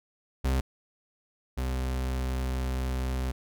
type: tone pair in turn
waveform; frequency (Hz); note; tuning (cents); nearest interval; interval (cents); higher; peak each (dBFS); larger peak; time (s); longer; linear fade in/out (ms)
40% pulse; 65.41 / 64.25; C2 / C2; 0 / -31; unison; 31; first; -23 / -27; first; 0.44-0.61 / 1.57-3.32; second; 10
effects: none